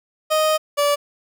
30% pulse tone pair in turn, 622.3 / 578.4 Hz, D#5 / D5, 0 / -27 cents, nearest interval minor second, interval 127 cents, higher first, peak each -13 / -13 dBFS, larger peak neither, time 0.3-0.58 / 0.77-0.96 s, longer first, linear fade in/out 20 ms, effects none

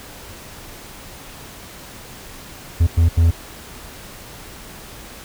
triangle tone bursts at uneven times, 83.6 Hz, E2, 25 cents sharp, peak -8 dBFS, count 3, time 2.8-2.87 / 2.97-3.09 / 3.17-3.31 s, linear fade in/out 10 ms, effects pink hiss -38 dBFS RMS until 5.24 s

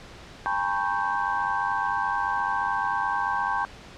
sine tone cluster, 809 / 898 / 992 / 1097 / 1563 Hz, G#5 / A5 / B5 / C#6 / G6, -46 / +35 / +7 / -18 / -6 cents, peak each -30 dBFS, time 0.46-3.65 s, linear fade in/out 0 ms, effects pink hiss -45 dBFS RMS until 3.97 s + low-pass 5000 Hz 12 dB/octave

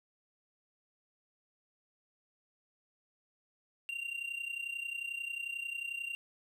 triangle tone with amplitude modulation, 2769 Hz, F7, 15 cents flat, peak -32 dBFS, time 3.89-6.15 s, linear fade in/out 0 ms, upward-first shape sine, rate 31.2 Hz, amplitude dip 75%, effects none

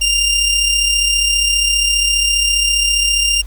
20% pulse tone with amplitude modulation, 2794 Hz, F7, in tune, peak -6 dBFS, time 0.01-3.42 s, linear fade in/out 10 ms, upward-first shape sine, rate 34.9 Hz, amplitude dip 40%, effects added 50 Hz sine -25 dBFS peak until 3.46 s + pink hiss -46 dBFS RMS until 3.46 s

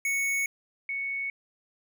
square / sine tone pair in turn, 2217 / 2217 Hz, C#7 / C#7, 0 / 0 cents, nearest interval unison, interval 0 cents, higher neither, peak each -26 / -29 dBFS, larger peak first, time 0.05-0.46 / 0.89-1.3 s, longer neither, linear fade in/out 2 ms, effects none

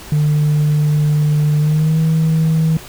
sine tone with pitch glide, 150 to 159.84 Hz, D3 to D#3, +37 to +47 cents, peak -9 dBFS, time 0.12-2.77 s, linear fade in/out 2 ms, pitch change +110 cents, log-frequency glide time 1.6-1.99 s, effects tanh soft clip ceiling -9 dBFS + pink hiss -35 dBFS RMS until 2.88 s

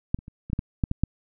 clicks, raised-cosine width 5 ms, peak -9 / -29 / -28 / -25 / -11 / -14 / -10 / -12 / -8 dBFS, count 9, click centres 0.145 / 0.189 / 0.281 / 0.5 / 0.532 / 0.591 / 0.838 / 0.914 / 1.036 s, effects none

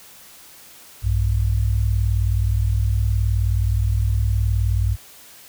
sine tone pair together, 60.9 / 100.1 Hz, B1 / G2, -24 / +37 cents, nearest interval major sixth, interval 861 cents, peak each -19 dBFS, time 1.02-4.97 s, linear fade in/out 50 ms, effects white hiss -45 dBFS RMS until 5.48 s

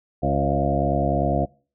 harmonic tone with a mistuned harmonic, 70 Hz, C#2, 18 cents sharp, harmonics 1 / 2 / 3 / 4 / 5 / 7 / 8 / 9 / 10, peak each -27 / -25 / -28 / -28 / -30 / -31 / -28 / -29 / -25 dBFS, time 0.22-1.46 s, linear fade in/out 20 ms, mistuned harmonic 9, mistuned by +19 cents, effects noise-tail reverb RT60 0.4 s tail -24 dB re dry

